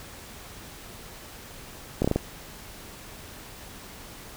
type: slowing click train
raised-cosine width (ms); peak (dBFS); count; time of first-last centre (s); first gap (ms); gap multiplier
2; -9; 5; 2.02-2.16; 25; 1.23
effects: pink hiss -44 dBFS RMS until 4.36 s